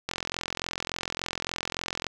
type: click train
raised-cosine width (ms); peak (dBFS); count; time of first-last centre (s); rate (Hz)
0.2; -12; 87; 0.09-2.067; 43.5
effects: none